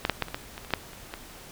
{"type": "clicks", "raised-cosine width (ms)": 0.3, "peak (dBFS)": [-8, -6, -9, -22, -14, -21, -26, -20, -6, -29, -18], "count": 11, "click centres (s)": [0.051, 0.097, 0.223, 0.284, 0.345, 0.579, 0.648, 0.706, 0.737, 0.933, 1.139], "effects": ["pink hiss -46 dBFS RMS until 1.51 s"]}